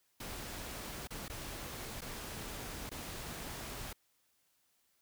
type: noise with dropouts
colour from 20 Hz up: pink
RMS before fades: -44 dBFS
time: 0.2-3.93 s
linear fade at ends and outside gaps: 5 ms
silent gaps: 1.073-1.105 / 1.282-1.297 / 2.009-2.017 / 2.894-2.914 s
effects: white hiss -75 dBFS RMS until 5.01 s